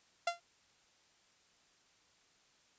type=tone with exponential decay; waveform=sawtooth; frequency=689 Hz; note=F5; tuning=24 cents flat; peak=-24 dBFS; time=0.27-0.4 s; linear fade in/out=5 ms; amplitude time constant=28 ms; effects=white hiss -69 dBFS RMS until 2.78 s + resampled to 16000 Hz